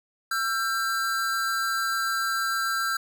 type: tone pair together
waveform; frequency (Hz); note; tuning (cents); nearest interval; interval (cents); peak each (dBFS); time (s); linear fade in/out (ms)
square; 1346.6 / 1575; E6 / G6; +36 / +8; minor third; 272; -28; 0.31-2.97; 5
effects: none